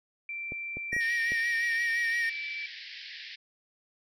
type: tone with pitch glide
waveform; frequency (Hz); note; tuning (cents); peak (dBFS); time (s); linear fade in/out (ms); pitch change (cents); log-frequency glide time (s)
sine; 2349 to 2322; D7 to D7; 0 to -20; -34; 0.29-2.66; 2; -20; 0.83-1.97
type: clicks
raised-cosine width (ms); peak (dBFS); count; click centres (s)
2; -27; 5; 0.521 / 0.77 / 0.93 / 0.965 / 1.32
type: tone with vibrato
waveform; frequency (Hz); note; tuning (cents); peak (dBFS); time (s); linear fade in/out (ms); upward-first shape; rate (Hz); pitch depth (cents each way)
triangle; 1864.7; A#6; 0; -25; 0.92-2.3; 10; sine; 5.8; 36
type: band-pass noise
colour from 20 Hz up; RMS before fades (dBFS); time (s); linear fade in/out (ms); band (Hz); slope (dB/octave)
pink; -44; 1-3.36; 10; 1700 to 5200; 96
effects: none